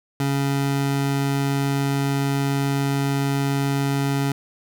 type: tone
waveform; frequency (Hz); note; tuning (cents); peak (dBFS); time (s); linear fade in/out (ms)
25% pulse; 139; C#3; +5; -16; 0.2-4.32; 2
effects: none